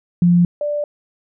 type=tone pair in turn; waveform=sine; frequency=174.61 / 588.4 Hz; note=F3 / D5; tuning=0 / +3 cents; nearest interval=octave + major sixth; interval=2103 cents; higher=second; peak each=-9 / -18 dBFS; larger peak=first; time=0.22-0.45 / 0.61-0.84 s; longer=neither; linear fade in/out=2 ms; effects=none